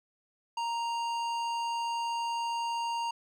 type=tone with hard clipping; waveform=sine; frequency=932.3 Hz; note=A#5; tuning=in tune; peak=-32 dBFS; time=0.57-3.11 s; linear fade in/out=5 ms; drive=13 dB; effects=none